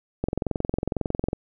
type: click train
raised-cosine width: 2 ms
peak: -11 dBFS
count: 25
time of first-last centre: 0.24-1.331 s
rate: 22 Hz
effects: none